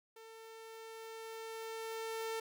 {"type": "tone with level ramp", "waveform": "sawtooth", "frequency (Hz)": 448.3, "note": "A4", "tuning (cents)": 32, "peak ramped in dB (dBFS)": [-49, -33], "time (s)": [0.16, 2.4], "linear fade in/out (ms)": 5, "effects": []}